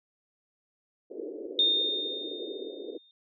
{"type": "band-pass noise", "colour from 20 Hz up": "pink", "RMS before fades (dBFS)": -39, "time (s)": [1.1, 2.98], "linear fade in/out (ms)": 10, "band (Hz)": [320, 490], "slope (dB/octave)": 48}
{"type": "tone with exponential decay", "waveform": "sine", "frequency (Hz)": 3650, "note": "A#7", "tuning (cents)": -37, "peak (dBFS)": -19, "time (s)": [1.59, 3.11], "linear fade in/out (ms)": 1, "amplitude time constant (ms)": 330}
{"effects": []}